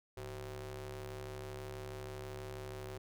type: ring-modulated tone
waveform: sawtooth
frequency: 138.59 Hz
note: C#3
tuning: in tune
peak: -36 dBFS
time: 0.17-2.98 s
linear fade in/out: 5 ms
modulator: 241 Hz
effects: none